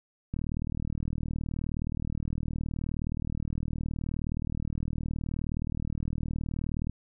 click train, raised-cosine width 5 ms, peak -20 dBFS, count 258, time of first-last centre 0.34-6.896 s, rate 39.2 Hz, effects none

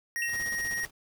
square tone, 1877 Hz, A#6, 11 cents sharp, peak -30 dBFS, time 0.16-0.85 s, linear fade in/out 0 ms
triangle tone with exponential decay, 2716 Hz, F7, 49 cents flat, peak -27 dBFS, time 0.22-0.43 s, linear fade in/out 2 ms, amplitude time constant 45 ms
pink noise with tremolo, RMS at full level -43 dBFS, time 0.27-0.91 s, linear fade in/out 50 ms, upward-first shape square, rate 16 Hz, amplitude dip 60%
effects none

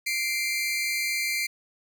sawtooth tone pair together, 2093 / 2349 Hz, C7 / D7, 0 / 0 cents, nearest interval major second, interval 200 cents, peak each -25 dBFS, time 0.06-1.47 s, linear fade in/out 10 ms, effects none

